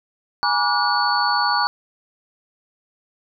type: tone cluster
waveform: sine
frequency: 829 / 962 / 1159 / 1444 / 4453 Hz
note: G#5 / B5 / D6 / F#6 / C#8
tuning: -3 / -46 / -23 / -43 / +7 cents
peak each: -23 dBFS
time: 0.43-1.67 s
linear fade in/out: 0 ms
effects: none